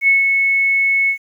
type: tone with ADSR envelope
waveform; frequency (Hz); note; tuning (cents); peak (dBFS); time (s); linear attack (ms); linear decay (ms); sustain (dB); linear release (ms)
sine; 2200; C#7; -14; -8; 0.01-1.18; 67; 150; -4; 89
effects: 8-bit